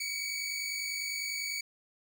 20% pulse tone pair together, 2241 / 2291 Hz, C#7 / D7, +18 / -44 cents, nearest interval unison, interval 38 cents, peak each -31 / -32 dBFS, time 0-1.61 s, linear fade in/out 5 ms, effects none

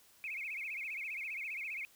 sine tone with vibrato, 2349 Hz, D7, in tune, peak -38 dBFS, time 0.24-1.85 s, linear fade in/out 0 ms, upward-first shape sine, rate 15 Hz, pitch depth 190 cents each way, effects white hiss -64 dBFS RMS until 1.95 s

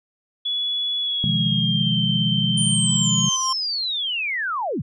sine tone with pitch glide, 3400 to 3118 Hz, G#7 to G7, +40 to -10 cents, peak -21 dBFS, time 0.45-3.37 s, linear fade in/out 10 ms, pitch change -150 cents, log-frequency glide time 1-1.99 s
sine chord, F half-diminished seventh, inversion second, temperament just, 125.72 / 157.15 / 174.61 / 209.5 Hz, Cb3 / Eb3 / F3 / Ab3, +31 / +18 / 0 / +15 cents, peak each -25 dBFS, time 1.24-3.29 s, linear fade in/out 0 ms
square tone with exponential growth, 1046.5 Hz, C6, in tune, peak -21 dBFS, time 2.56-3.53 s, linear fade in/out 5 ms, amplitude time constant 210 ms
sine linear sweep, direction down, 9300 to 84 Hz, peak -22 dBFS, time 2.57-4.82 s, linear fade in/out 10 ms
effects resampled to 24000 Hz

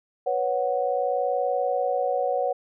sine chord, B suspended second, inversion none, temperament equal, 493.9 / 554.4 / 740 Hz, B4 / C#5 / F#5, 0 / 0 / 0 cents, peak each -27 / -26 / -26 dBFS, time 0.26-2.53 s, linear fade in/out 10 ms, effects none

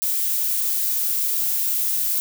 violet noise, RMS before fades -22 dBFS, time 0.02-2.2 s, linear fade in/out 0 ms, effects none

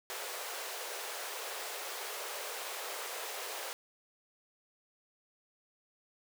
pink high-pass noise, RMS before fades -41 dBFS, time 0.1-3.73 s, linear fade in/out 0 ms, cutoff 410 Hz, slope 48 dB/octave, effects none

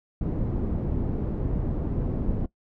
pink low-pass noise, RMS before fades -27 dBFS, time 0.21-2.46 s, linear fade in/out 5 ms, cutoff 330 Hz, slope 12 dB/octave, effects noise-tail reverb RT60 0.1 s tail -19 dB re dry

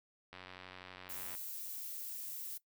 click train, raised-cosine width 0.3 ms, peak -33 dBFS, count 95, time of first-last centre 0.33-1.351 s, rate 92.1 Hz
violet noise, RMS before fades -44 dBFS, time 1.09-2.58 s, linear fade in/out 10 ms
effects noise-tail reverb RT60 0.1 s tail -18 dB re dry

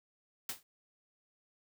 white noise with exponential decay, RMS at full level -34 dBFS, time 0.49-0.63 s, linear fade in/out 2 ms, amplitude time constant 30 ms, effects none

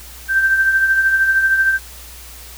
sine tone with tremolo, 1565 Hz, G6, 3 cents flat, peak -9 dBFS, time 0.28-1.79 s, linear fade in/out 50 ms, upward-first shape triangle, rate 13 Hz, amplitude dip 55%, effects added 60 Hz sine -38 dBFS peak until 2.57 s + white hiss -38 dBFS RMS until 2.57 s

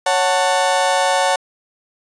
35% pulse chord, F# minor, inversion second, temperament just, 555 / 740 / 888 Hz, C#5 / F#5 / A5, +2 / 0 / +16 cents, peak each -17 dBFS, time 0.06-1.36 s, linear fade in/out 5 ms, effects resampled to 22050 Hz

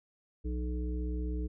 harmonic tone with a mistuned harmonic, 61.74 Hz, B1, in tune, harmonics 1 / 3 / 5 / 7, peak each -32 / -43 / -41 / -45 dBFS, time 0.44-1.48 s, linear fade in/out 20 ms, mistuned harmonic 3, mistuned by -75 cents, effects none

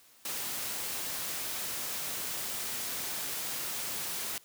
white noise, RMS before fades -36 dBFS, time 0.25-4.38 s, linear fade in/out 2 ms, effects white hiss -60 dBFS RMS until 4.44 s + high-pass 80 Hz 12 dB/octave

